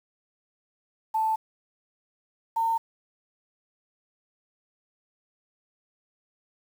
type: tone pair in turn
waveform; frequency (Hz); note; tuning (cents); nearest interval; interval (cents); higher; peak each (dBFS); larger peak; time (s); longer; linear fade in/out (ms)
sine; 880 / 908.9; A5 / A#5; 0 / -44; minor second; 56; second; -22; neither; 1.14-1.36 / 2.56-2.78; neither; 10
effects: 8-bit